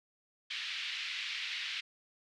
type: band-pass noise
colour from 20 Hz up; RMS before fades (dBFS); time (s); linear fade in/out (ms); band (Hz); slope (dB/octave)
pink; -39; 0.5-1.81; 10; 2100 to 4000; 24
effects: none